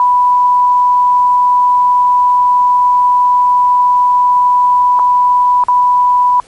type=tone with dropouts; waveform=sine; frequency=987.8 Hz; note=B5; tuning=in tune; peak=-6 dBFS; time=0-6.4 s; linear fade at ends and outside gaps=1 ms; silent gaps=4.991-4.995 / 5.638-5.684 s; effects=pink hiss -43 dBFS RMS until 6.47 s + MP3 48 kbps